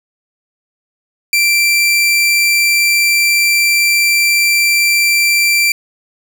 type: tone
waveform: sawtooth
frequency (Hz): 2351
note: D7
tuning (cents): +1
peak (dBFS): -6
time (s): 1.33-5.72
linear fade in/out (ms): 2
effects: none